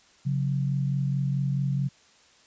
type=tone pair together; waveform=sine; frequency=137.5 / 182.11 Hz; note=C#3 / F#3; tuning=-14 / -27 cents; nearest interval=perfect fourth; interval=487 cents; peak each=-24 / -31 dBFS; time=0.25-1.89 s; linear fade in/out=20 ms; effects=white hiss -58 dBFS RMS until 2.46 s + resampled to 16000 Hz